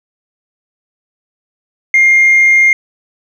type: tone with tanh clipping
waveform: triangle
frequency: 2119 Hz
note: C7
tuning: 21 cents sharp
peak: -5 dBFS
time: 1.94-2.73 s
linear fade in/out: 2 ms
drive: 5 dB
effects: none